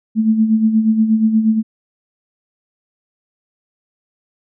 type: tone with tremolo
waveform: sine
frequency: 220 Hz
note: A3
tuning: in tune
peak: -8 dBFS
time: 0.15-1.63 s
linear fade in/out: 50 ms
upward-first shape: sine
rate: 8.4 Hz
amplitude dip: 60%
effects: none